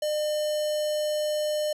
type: tone with notch filter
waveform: square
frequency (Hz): 604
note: D5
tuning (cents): +48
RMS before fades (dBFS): -27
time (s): 0.02-1.73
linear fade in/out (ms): 5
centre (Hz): 1700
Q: 1.8
effects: low-pass 12000 Hz 12 dB/octave